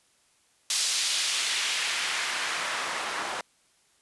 white noise with band-pass filter sweep, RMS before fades -29 dBFS, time 0.7-3.41 s, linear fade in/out 2 ms, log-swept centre 5200 to 850 Hz, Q 0.96, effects white hiss -65 dBFS RMS until 4.01 s + resampled to 24000 Hz

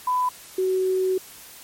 sine tone pair in turn, 1000 / 374.6 Hz, B5 / F#4, +21 / +21 cents, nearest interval octave + perfect fourth, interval 1700 cents, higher first, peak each -19 dBFS, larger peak neither, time 0.07-0.29 / 0.58-1.18 s, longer second, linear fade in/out 5 ms, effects white hiss -44 dBFS RMS until 1.63 s + MP3 64 kbps

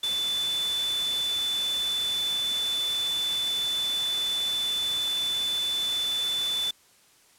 sine tone in noise, 3500 Hz, A7, 10 cents flat, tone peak -25 dBFS, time 0.03-6.71 s, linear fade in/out 5 ms, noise white, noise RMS -36 dBFS, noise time 0.03-6.71 s, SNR +8 dB, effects white hiss -59 dBFS RMS until 7.38 s + low-pass 11000 Hz 12 dB/octave

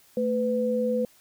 sine tone pair together, 222.8 / 500.5 Hz, A3 / B4, +22 / +23 cents, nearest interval octave + major second, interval 1401 cents, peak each -27 / -24 dBFS, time 0.17-1.05 s, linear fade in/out 2 ms, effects white hiss -58 dBFS RMS until 1.2 s

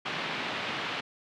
white band-pass noise, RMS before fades -34 dBFS, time 0.05-1.01 s, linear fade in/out 10 ms, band 120 to 3300 Hz, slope 24 dB/octave, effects none

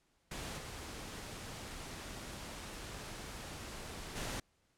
pink noise with level steps, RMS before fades -43 / -46 / -40 dBFS, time 0.31-4.4 s, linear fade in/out 5 ms, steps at 0.57 / 4.15 s, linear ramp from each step 20 ms, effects pink hiss -75 dBFS RMS until 4.77 s + low-pass 10000 Hz 12 dB/octave

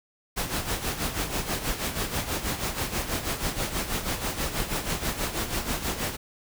pink noise with tremolo, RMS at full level -27 dBFS, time 0.36-6.17 s, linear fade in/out 20 ms, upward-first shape sine, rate 6.2 Hz, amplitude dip 65%, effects none

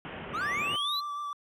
pink low-pass noise, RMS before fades -39 dBFS, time 0.05-0.76 s, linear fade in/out 0 ms, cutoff 3200 Hz, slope 96 dB/octave
triangle linear sweep, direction up, 1129 to 4160 Hz, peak -28 dBFS, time 0.33-1.01 s, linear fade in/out 20 ms
triangle tone with vibrato, 1166 Hz, D6, 13 cents flat, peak -31 dBFS, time 0.41-1.33 s, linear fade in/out 2 ms, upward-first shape triangle, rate 6.6 Hz, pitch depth 24 cents each way
effects high-pass 100 Hz 12 dB/octave

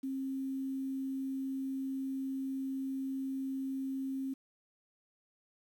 sine tone with quantisation, 267.6 Hz, C4, 39 cents sharp, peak -34 dBFS, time 0.03-4.34 s, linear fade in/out 10 ms, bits 10, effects none

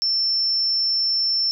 sine tone, 5370 Hz, E8, 31 cents sharp, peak -18 dBFS, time 0.02-1.51 s, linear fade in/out 0 ms, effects none

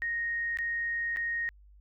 sine tone with dropouts, 1864.7 Hz, A#6, in tune, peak -29 dBFS, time 0.02-1.49 s, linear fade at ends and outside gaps 0 ms, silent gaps 0.572-0.587 / 1.162-1.17 s, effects added 50 Hz sine -53 dBFS peak until 1.8 s

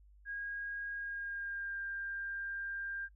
sine tone with pitch glide, 1635 to 1594.9 Hz, G#6 to G6, -28 to +29 cents, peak -38 dBFS, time 0.25-3.09 s, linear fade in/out 50 ms, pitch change -43 cents, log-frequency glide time 0.92-1.8 s, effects noise-tail reverb RT60 0.1 s tail -17 dB re dry + added 50 Hz sine -58 dBFS peak until 3.15 s

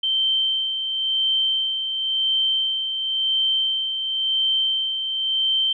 sine tone with tremolo, 3118 Hz, G7, 10 cents flat, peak -17 dBFS, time 0.03-5.73 s, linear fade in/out 5 ms, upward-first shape sine, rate 0.95 Hz, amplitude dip 50%, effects none

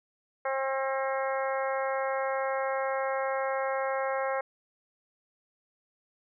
harmonic tone, 267.8 Hz, C4, 40 cents sharp, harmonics 2 / 3 / 4 / 5 / 6 / 7 / 8, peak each -30 / -34 / -36 / -38 / -40 / -41 / -42 dBFS, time 0.45-4.41 s, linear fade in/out 5 ms, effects none

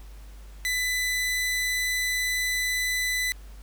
sawtooth tone, 1998 Hz, B6, 20 cents sharp, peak -21 dBFS, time 0.65-3.32 s, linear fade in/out 0 ms, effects added 50 Hz sine -41 dBFS peak until 3.62 s + pink hiss -55 dBFS RMS until 3.62 s

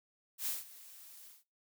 blue noise with ADSR envelope, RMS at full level -35 dBFS, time 0.38-1.44 s, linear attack 88 ms, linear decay 170 ms, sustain -19 dB, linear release 170 ms, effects noise-tail reverb RT60 0.3 s tail -23 dB re dry

